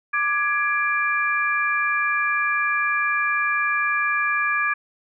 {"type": "tone cluster", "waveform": "sine", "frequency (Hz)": [1180, 1671, 2364], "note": ["D6", "G#6", "D7"], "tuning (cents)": [8, 10, 11], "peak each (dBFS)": [-24, -22, -25], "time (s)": [0.13, 4.74], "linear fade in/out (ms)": 10, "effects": []}